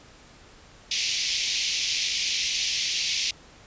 white band-pass noise, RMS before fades -27 dBFS, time 0.91-3.31 s, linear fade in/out 5 ms, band 2200 to 6200 Hz, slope 48 dB/octave, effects pink hiss -51 dBFS RMS until 3.66 s + resampled to 16000 Hz

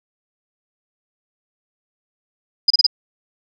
sine tone bursts, 4949 Hz, D#8, 10 cents flat, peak -9 dBFS, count 4, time 2.68-2.866 s, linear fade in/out 5 ms, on 24 ms, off 30 ms, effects none

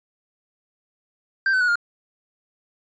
triangle tone with pitch steps, 1572 / 1516.7 / 1463.3 / 1411.9 Hz, G6 / F#6 / F#6 / F6, +4 / +42 / -20 / +18 cents, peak -15 dBFS, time 1.46-1.756 s, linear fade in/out 2 ms, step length 74 ms, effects resampled to 16000 Hz

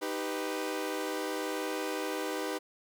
sawtooth chord, Eb augmented, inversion none, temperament equal with one note detuned, 311.1 / 392 / 497.6 Hz, Eb4 / G4 / B4, 0 / 0 / +13 cents, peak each -33 dBFS, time 0.01-2.59 s, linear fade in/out 20 ms, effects none

